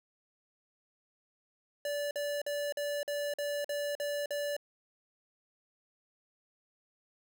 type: tone bursts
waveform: square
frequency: 580 Hz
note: D5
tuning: 22 cents flat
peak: -33 dBFS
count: 9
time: 1.85-4.566 s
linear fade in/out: 2 ms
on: 260 ms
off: 47 ms
effects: none